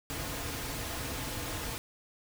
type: noise with comb filter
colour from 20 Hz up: pink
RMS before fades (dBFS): -37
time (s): 0.1-1.78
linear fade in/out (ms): 0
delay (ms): 5.2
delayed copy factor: -0.5
effects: none